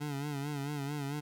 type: tone with vibrato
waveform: 25% pulse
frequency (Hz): 143.5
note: D3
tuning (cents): -40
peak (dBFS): -31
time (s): 0-1.21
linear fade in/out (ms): 20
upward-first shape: sine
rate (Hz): 4.5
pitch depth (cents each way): 71
effects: none